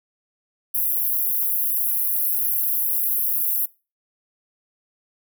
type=high-pass noise; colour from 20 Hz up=pink; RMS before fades=-22 dBFS; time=0.74-3.66 s; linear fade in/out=10 ms; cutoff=11000 Hz; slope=96 dB/octave; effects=noise-tail reverb RT60 0.3 s tail -22 dB re dry